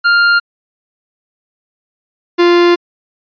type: tone pair in turn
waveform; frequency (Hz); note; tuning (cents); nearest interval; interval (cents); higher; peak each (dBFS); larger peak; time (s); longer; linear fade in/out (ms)
45% pulse; 1400 / 348.2; F6 / F4; +4 / -5; 2 octaves; 2409; first; -7 / -6; second; 0.04-0.4 / 2.38-2.76; second; 20
effects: resampled to 11025 Hz